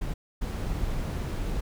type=noise bursts at uneven times; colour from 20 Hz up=brown; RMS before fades=-30 dBFS; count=2; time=0.01-0.14 / 0.41-1.61 s; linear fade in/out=10 ms; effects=none